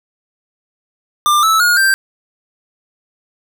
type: tone with pitch steps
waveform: square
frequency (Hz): 1193 / 1308.5 / 1435.2 / 1574.2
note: D6 / E6 / F6 / G6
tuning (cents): +27 / -13 / +47 / +7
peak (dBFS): -10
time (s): 1.26-1.94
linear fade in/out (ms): 0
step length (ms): 170
effects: none